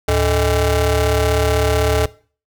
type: ring-modulated tone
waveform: 25% pulse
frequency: 181.3 Hz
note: F#3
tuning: 35 cents flat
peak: -7 dBFS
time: 0.08-2.06 s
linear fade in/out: 5 ms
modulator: 254 Hz
effects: noise-tail reverb RT60 0.4 s tail -20 dB re dry